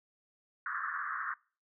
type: band-pass noise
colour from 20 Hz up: pink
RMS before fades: -37 dBFS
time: 0.66-1.34 s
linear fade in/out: 2 ms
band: 1100 to 1800 Hz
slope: 96 dB/octave
effects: noise-tail reverb RT60 0.4 s tail -25 dB re dry